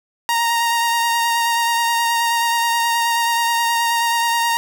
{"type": "tone with vibrato", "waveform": "sawtooth", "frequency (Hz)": 932.3, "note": "A#5", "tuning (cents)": 0, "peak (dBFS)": -12, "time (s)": [0.29, 4.57], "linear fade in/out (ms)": 0, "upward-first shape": "sine", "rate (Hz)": 9.4, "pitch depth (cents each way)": 16, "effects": []}